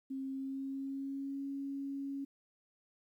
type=tone with pitch glide; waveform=sine; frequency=267.8 to 276.6 Hz; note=C4 to C#4; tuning=+40 to -4 cents; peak=-37 dBFS; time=0.1-2.25 s; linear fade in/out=10 ms; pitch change=+56 cents; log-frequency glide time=0.3-1.45 s; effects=12-bit